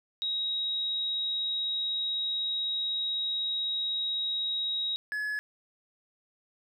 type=tone pair in turn; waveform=sine / triangle; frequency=3806 / 1700.8 Hz; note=A#7 / G#6; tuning=+35 / +41 cents; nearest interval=octave + major second; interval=1394 cents; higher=first; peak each=-28 dBFS; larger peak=neither; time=0.22-4.96 / 5.12-5.39 s; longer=first; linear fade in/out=0 ms; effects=none